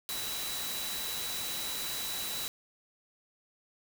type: tone in noise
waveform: sine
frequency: 3931 Hz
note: B7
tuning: 9 cents flat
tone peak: -39 dBFS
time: 0.09-2.48 s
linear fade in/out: 0 ms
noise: white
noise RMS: -37 dBFS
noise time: 0.09-2.48 s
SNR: -5 dB
effects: none